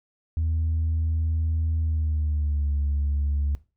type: tone with pitch glide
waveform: sine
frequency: 80.3 to 71.54 Hz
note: E2 to D2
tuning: -45 to -45 cents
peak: -20 dBFS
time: 0.37-3.55 s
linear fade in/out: 0 ms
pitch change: -200 cents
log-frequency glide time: 1.8-2.71 s
effects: noise-tail reverb RT60 0.3 s tail -19 dB re dry + tanh soft clip ceiling -19 dBFS